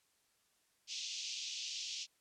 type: band-pass noise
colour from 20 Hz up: white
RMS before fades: -43 dBFS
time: 0.87-2.07 s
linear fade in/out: 50 ms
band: 2600 to 6400 Hz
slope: 48 dB/octave
effects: white hiss -75 dBFS RMS until 2.2 s + low-pass 11000 Hz 12 dB/octave